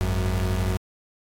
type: tone pair together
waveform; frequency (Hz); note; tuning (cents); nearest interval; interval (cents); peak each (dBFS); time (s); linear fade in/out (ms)
35% pulse; 52.26 / 92.5; G#1 / F#2; +12 / 0; minor seventh; 988; -24 / -22; 0.01-0.77; 0
effects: AAC 64 kbps